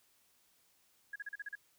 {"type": "tone bursts", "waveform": "sine", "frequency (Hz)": 1661.2, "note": "G#6", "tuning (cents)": 0, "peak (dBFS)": -39, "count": 7, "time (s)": [1.13, 1.554], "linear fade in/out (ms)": 5, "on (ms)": 28, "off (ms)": 38, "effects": ["white hiss -71 dBFS RMS until 1.78 s"]}